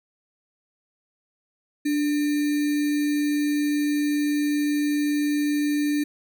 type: tone with sample-and-hold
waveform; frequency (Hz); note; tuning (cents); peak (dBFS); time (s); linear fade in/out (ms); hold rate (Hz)
sine; 293.7; D4; 0; -20; 1.85-6.04; 10; 2100
effects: none